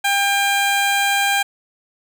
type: tone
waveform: 15% pulse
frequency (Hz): 799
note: G5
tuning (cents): +33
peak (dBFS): -9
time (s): 0.04-1.43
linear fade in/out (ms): 10
effects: none